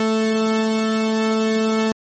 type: tone pair together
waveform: 45% pulse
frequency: 220.4 / 440 Hz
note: A3 / A4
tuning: +3 / 0 cents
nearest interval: octave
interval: 1197 cents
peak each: -18 / -22 dBFS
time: 0-1.92 s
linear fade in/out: 2 ms
effects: low-pass 7000 Hz 12 dB/octave + MP3 32 kbps